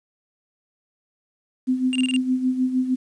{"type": "tone with tremolo", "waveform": "sine", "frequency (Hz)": 256.2, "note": "C4", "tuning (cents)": -36, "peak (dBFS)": -16, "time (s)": [1.67, 2.96], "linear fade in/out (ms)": 20, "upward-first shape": "sine", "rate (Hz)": 6.5, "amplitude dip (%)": 65}
{"type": "tone bursts", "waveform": "square", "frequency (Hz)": 2794, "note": "F7", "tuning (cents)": 0, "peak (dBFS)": -24, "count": 5, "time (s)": [1.93, 2.163], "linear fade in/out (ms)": 0, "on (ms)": 25, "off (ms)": 27}
{"effects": ["resampled to 22050 Hz", "9-bit"]}